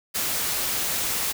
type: noise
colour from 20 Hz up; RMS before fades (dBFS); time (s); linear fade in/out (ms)
white; -26; 0.14-1.33; 20
effects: none